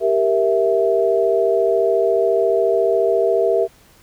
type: chord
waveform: sine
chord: E diminished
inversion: first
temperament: equal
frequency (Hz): 392 / 466.2 / 659.3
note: G4 / Bb4 / E5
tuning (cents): 0 / 0 / 0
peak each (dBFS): -18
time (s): 0-3.68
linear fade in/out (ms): 50
effects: pink hiss -51 dBFS RMS until 4.02 s